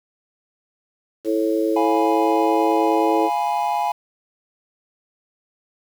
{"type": "harmonic tone", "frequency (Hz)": 109.5, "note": "A2", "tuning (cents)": -8, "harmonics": [3, 4, 5], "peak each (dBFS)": [-20, -22, -24], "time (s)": [1.24, 3.3], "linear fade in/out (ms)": 50}
{"type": "chord", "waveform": "triangle", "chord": "F diminished", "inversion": "none", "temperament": "equal", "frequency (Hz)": [698.5, 830.6, 987.8], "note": ["F5", "Ab5", "Cb6"], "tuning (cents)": [0, 0, 0], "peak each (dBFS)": [-23, -19, -24], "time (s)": [1.76, 3.92], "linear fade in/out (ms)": 5}
{"effects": ["7-bit"]}